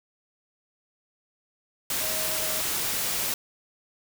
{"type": "tone in noise", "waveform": "sine", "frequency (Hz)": 629, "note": "D#5", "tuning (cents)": 19, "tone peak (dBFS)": -37, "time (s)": [2.01, 2.61], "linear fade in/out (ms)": 2, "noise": "white", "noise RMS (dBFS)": -28, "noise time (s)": [1.9, 3.34], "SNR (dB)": -12, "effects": []}